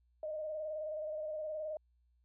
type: tone with vibrato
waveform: sine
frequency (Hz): 617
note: D#5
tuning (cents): -15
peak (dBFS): -37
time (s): 0.23-1.77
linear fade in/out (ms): 2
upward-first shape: square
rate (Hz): 19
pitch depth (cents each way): 32
effects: added 60 Hz sine -69 dBFS peak until 2.24 s